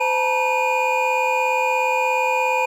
triangle tone cluster, 513 / 877 / 954 / 2448 Hz, C5 / A5 / A#5 / D#7, -34 / -6 / +40 / -29 cents, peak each -21 dBFS, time 0-2.66 s, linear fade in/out 10 ms, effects none

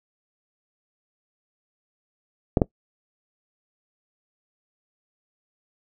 clicks, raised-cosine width 2 ms, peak -3 dBFS, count 2, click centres 2.572 / 2.618 s, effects noise-tail reverb RT60 0.1 s tail -21 dB re dry

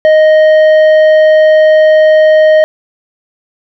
sine tone with tanh clipping, 622.3 Hz, D#5, in tune, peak -4 dBFS, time 0.05-2.64 s, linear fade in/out 0 ms, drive 8 dB, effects none

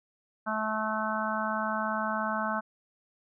harmonic tone, 217.1 Hz, A3, 23 cents flat, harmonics 1 / 3 / 4 / 5 / 6 / 7, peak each -35 / -35 / -35 / -35 / -35 / -35 dBFS, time 0.46-2.61 s, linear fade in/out 20 ms, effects none

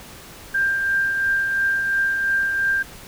sine tone with tremolo, 1588 Hz, G6, 22 cents sharp, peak -16 dBFS, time 0.54-2.83 s, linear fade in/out 10 ms, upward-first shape triangle, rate 2.9 Hz, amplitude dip 40%, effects pink hiss -41 dBFS RMS until 3.07 s

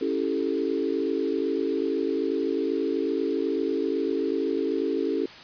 sine chord, A dominant seventh, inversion first, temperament equal, 277.2 / 329.6 / 392 / 440 Hz, C#4 / E4 / G4 / A4, 0 / 0 / 0 / 0 cents, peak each -29 dBFS, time 0.01-5.26 s, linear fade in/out 5 ms, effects white hiss -44 dBFS RMS until 5.43 s + resampled to 11025 Hz

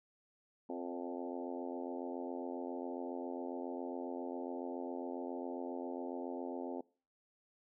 harmonic tone with a mistuned harmonic, 87.31 Hz, F2, in tune, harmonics 3 / 4 / 5 / 6 / 7 / 8 / 9 / 10, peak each -43 / -45 / -47 / -49 / -50 / -51 / -52 / -53 dBFS, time 0.69-6.81 s, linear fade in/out 5 ms, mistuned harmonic 6, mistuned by +20 cents, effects noise-tail reverb RT60 0.4 s tail -23 dB re dry

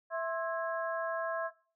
harmonic tone with a mistuned harmonic, 329.6 Hz, E4, in tune, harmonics 2 / 3 / 4 / 5, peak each -33 / -38 / -43 / -40 dBFS, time 0.1-1.51 s, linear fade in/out 50 ms, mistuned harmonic 3, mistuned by +120 cents, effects noise-tail reverb RT60 0.4 s tail -20 dB re dry

